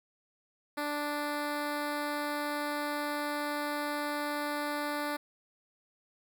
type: tone with notch filter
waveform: 10% pulse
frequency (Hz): 293.7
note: D4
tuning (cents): 0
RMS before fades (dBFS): -34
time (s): 0.77-5.17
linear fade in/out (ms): 10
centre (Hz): 6700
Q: 1.5
effects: none